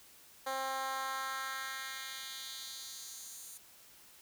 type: tone with high-pass filter sweep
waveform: 10% pulse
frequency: 266 Hz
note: C4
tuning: 29 cents sharp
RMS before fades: -41 dBFS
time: 0.46-3.58 s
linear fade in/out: 10 ms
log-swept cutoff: 590 to 8700 Hz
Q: 1.5
effects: white hiss -59 dBFS RMS until 4.21 s

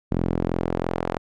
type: tone with band-pass filter sweep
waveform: sawtooth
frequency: 43 Hz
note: F1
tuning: 26 cents flat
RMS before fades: -25 dBFS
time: 0.11-1.18 s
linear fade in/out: 10 ms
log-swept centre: 230 to 720 Hz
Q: 0.84
effects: none

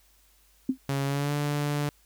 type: tone with exponential decay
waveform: sine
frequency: 261.6 Hz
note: C4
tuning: in tune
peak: -18 dBFS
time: 0.69-0.78 s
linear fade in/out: 5 ms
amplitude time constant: 18 ms
type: tone with pitch glide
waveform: sawtooth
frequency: 138.4 to 146.04 Hz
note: C#3 to D3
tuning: -2 to -9 cents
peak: -22 dBFS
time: 0.89-1.89 s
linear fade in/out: 2 ms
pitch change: +93 cents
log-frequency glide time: 1.05-1.33 s
effects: added 50 Hz sine -63 dBFS peak until 2.05 s + white hiss -63 dBFS RMS until 2.05 s

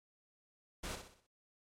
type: noise with echo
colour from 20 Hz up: pink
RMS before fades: -42 dBFS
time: 0.83-0.96 s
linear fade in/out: 10 ms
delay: 62 ms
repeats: 5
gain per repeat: -7 dB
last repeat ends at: 1.27 s
effects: low-pass 10000 Hz 12 dB/octave + MP3 96 kbps

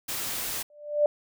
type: noise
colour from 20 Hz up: white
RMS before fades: -32 dBFS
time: 0.08-0.63 s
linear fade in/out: 10 ms
type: tone with exponential growth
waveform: sine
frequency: 591 Hz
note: D5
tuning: 11 cents sharp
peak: -15 dBFS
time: 0.7-1.06 s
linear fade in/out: 2 ms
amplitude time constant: 77 ms
effects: none

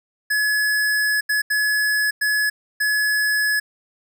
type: tone bursts at uneven times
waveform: square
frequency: 1700 Hz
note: G#6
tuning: 40 cents sharp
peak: -18 dBFS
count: 5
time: 0.3-1.21 / 1.29-1.42 / 1.5-2.11 / 2.21-2.5 / 2.8-3.6 s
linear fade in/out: 10 ms
effects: 10-bit

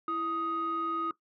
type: tone pair together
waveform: sine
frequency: 331.1 / 1250 Hz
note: E4 / D#6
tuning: +8 / +8 cents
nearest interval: octave + major seventh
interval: 2300 cents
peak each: -34 / -29 dBFS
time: 0.08-1.11 s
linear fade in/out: 2 ms
effects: noise-tail reverb RT60 0.1 s tail -17 dB re dry + tanh soft clip ceiling -25 dBFS

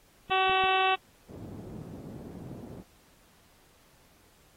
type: clicks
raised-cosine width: 3 ms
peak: -30 dBFS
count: 3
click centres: 0.298 / 0.496 / 0.638 s
type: harmonic tone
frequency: 378.8 Hz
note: F#4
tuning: 41 cents sharp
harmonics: 1 / 2 / 3 / 4 / 5 / 6 / 7 / 8 / 9 / 10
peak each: -32 / -26 / -30 / -35 / -40 / -42 / -30 / -36 / -38 / -44 dBFS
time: 0.3-0.96 s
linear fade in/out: 20 ms
type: band-pass noise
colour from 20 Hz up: pink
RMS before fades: -43 dBFS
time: 1.27-2.84 s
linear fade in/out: 50 ms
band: 110 to 360 Hz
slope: 12 dB/octave
effects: pink hiss -62 dBFS RMS until 4.56 s + AAC 48 kbps

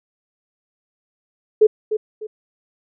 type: tone with echo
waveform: sine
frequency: 430 Hz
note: A4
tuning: 40 cents flat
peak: -7 dBFS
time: 1.61-1.67 s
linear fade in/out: 10 ms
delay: 300 ms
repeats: 2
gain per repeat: -10 dB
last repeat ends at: 2.27 s
effects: none

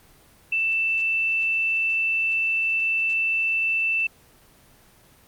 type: tone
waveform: sine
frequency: 2660 Hz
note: E7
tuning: 15 cents sharp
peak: -20 dBFS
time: 0.52-4.07 s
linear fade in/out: 5 ms
effects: pink hiss -54 dBFS RMS until 5.27 s + Opus 24 kbps

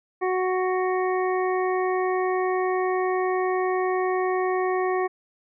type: harmonic tone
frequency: 370 Hz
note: F#4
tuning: in tune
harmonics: 1 / 2 / 3 / 5 / 6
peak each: -23 / -28 / -30 / -34 / -39 dBFS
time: 0.21-5.08 s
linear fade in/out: 20 ms
effects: none

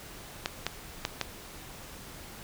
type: clicks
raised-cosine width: 0.2 ms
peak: -11 dBFS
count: 4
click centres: 0.459 / 0.666 / 1.051 / 1.213 s
effects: pink hiss -46 dBFS RMS until 2.43 s

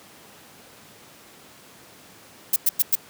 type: noise bursts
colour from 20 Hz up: violet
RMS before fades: -18 dBFS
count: 4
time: 2.53-2.954 s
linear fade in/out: 5 ms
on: 31 ms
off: 100 ms
effects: pink hiss -48 dBFS RMS until 3.09 s + high-pass 150 Hz 12 dB/octave

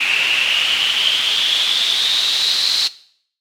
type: noise with band-pass filter sweep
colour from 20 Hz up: pink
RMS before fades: -17 dBFS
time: 0-2.88 s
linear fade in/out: 10 ms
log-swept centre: 2600 to 4200 Hz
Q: 9.1
effects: noise-tail reverb RT60 0.6 s tail -18 dB re dry + AAC 64 kbps

